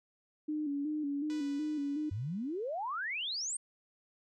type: tone with vibrato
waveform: sine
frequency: 293.7 Hz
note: D4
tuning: in tune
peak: -32 dBFS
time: 0.48-2.1 s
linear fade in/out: 10 ms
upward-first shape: square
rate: 2.7 Hz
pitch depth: 60 cents each way
type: tone with exponential decay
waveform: 5% pulse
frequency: 493.9 Hz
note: B4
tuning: in tune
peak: -36 dBFS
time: 1.3-3.1 s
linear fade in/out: 0 ms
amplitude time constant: 390 ms
type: exponential sweep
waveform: sine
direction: up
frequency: 90 to 8870 Hz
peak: -34 dBFS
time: 2.11-3.57 s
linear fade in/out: 5 ms
effects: resampled to 24000 Hz